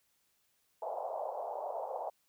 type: band-pass noise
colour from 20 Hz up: pink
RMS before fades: -39 dBFS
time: 0.82-2.1 s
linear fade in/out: 5 ms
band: 530 to 890 Hz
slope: 48 dB/octave
effects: white hiss -75 dBFS RMS until 2.28 s